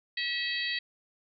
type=harmonic tone; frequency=646 Hz; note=E5; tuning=35 cents flat; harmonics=3 / 4 / 5 / 6 / 7; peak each=-33 / -37 / -38 / -36 / -37 dBFS; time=0.17-0.79 s; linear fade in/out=5 ms; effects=none